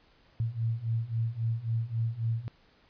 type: beating tone pair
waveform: sine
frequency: 112.2 / 115.9 Hz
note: A2 / A#2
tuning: +34 / -10 cents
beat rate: 3.7 Hz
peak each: -32 / -30 dBFS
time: 0.4-2.48 s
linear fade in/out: 0 ms
effects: pink hiss -63 dBFS RMS until 2.89 s + resampled to 11025 Hz